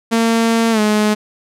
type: tone with pitch glide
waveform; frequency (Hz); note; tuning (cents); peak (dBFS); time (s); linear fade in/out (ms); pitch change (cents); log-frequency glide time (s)
sawtooth; 228.3 to 211.8; A#3 to G#3; -36 to +34; -8; 0.11-1.15; 20; -130; 0.71-0.8
effects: low-pass 11000 Hz 12 dB/octave

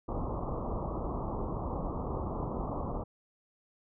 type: low-pass noise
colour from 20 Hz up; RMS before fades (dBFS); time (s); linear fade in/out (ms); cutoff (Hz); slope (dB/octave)
pink; -35; 0.08-3.04; 10; 1200; 96
effects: none

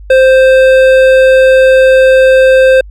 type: tone with hard clipping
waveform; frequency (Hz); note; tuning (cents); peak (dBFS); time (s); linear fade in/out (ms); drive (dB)
sine; 523.3; C5; 0; -4; 0.1-2.81; 5; 11
effects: added 50 Hz sine -27 dBFS peak until 2.9 s

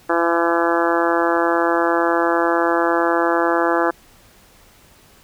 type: harmonic tone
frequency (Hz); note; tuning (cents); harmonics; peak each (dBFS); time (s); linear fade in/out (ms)
169; E3; +43; 2 / 3 / 4 / 5 / 6 / 7 / 8 / 9 / 10; -20 / -22 / -23 / -24 / -25 / -25 / -26 / -27 / -27; 0.09-3.91; 10
effects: pink hiss -50 dBFS RMS until 5.23 s

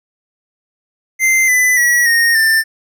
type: tone with pitch steps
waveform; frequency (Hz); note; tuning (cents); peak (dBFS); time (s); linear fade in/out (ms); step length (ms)
square; 2080 / 2002 / 1927.3 / 1855.2 / 1785.8; C7 / B6 / B6 / A#6 / A6; -11 / +23 / -43 / -9 / +25; -10; 1.19-2.64; 50; 290
effects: none

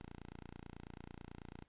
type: tone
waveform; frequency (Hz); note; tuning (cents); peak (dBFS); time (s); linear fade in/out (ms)
5% pulse; 29.14; A#0; 0; -39; 0.01-1.64; 0
effects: pink hiss -75 dBFS RMS until 1.68 s + resampled to 8000 Hz

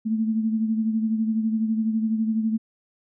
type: beating tone pair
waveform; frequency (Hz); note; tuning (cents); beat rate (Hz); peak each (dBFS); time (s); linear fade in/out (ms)
sine; 220 / 232; A3 / A#3; 0 / -8; 12; -21 / -30; 0.05-2.58; 20
effects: none

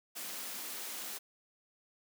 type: high-pass noise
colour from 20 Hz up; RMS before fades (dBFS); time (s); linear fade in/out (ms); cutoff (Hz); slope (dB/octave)
white; -42; 0.15-1.19; 20; 180; 96
effects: none

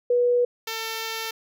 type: tone pair in turn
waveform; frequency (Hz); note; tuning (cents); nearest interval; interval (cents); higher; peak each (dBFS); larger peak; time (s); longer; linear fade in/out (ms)
sine / 5% pulse; 487.3 / 448.4; B4 / A4; -23 / +33; minor second; 144; first; -17; neither; 0.1-0.45 / 0.67-1.31; second; 5
effects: none

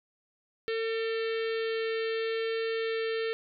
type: harmonic tone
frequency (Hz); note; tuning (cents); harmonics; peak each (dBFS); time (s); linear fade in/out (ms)
449.9; A4; +39; 1 / 3 / 4 / 5 / 6 / 7 / 8 / 9 / 10; -29 / -43 / -40 / -43 / -44 / -45 / -49 / -48 / -51; 0.68-3.33; 0
effects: none

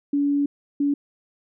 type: tone bursts at uneven times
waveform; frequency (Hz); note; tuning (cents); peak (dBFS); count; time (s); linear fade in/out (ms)
sine; 285.2; C#4; +49; -18; 2; 0.13-0.46 / 0.8-0.94; 5
effects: none

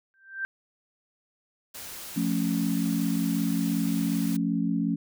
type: tone with exponential growth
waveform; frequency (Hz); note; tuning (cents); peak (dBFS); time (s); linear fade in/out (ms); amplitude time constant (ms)
sine; 1568; G6; 0; -25; 0.14-0.45; 0; 66
type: noise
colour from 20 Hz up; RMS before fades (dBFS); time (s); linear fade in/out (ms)
white; -40; 1.74-4.37; 10
type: chord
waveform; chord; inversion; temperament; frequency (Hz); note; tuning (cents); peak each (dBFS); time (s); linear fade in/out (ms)
sine; F augmented; none; equal; 174.61 / 220 / 277.2; F3 / A3 / C#4; 0 / 0 / 0; -28; 2.16-4.96; 10
effects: none

